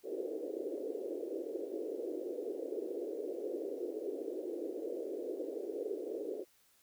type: band-pass noise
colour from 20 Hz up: white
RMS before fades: -40 dBFS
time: 0.03-6.45 s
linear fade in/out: 50 ms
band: 320 to 500 Hz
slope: 48 dB/octave
effects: white hiss -69 dBFS RMS until 6.82 s